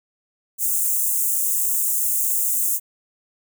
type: high-pass noise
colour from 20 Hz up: white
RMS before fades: -21 dBFS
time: 0.58-2.8 s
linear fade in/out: 50 ms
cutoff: 6900 Hz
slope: 48 dB/octave
effects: none